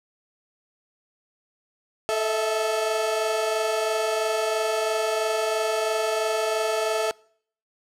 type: tone cluster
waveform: 35% pulse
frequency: 437.7 / 639 / 662 Hz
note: A4 / D#5 / E5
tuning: -9 / +46 / +7 cents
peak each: -24 / -29 / -24 dBFS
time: 2.09-7.11 s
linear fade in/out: 0 ms
effects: noise-tail reverb RT60 0.6 s tail -25 dB re dry + low-pass 11000 Hz 12 dB/octave